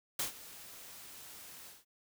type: noise with ADSR envelope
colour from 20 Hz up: white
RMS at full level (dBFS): -33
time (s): 0.19-1.85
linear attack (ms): 4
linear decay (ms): 120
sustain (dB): -18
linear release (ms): 190
effects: none